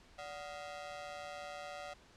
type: ring-modulated tone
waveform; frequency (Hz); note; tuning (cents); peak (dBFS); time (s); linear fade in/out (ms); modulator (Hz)
sawtooth; 660; E5; +2; -37; 0.18-1.94; 10; 78.5
effects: pink hiss -62 dBFS RMS until 2.16 s + low-pass 6000 Hz 12 dB/octave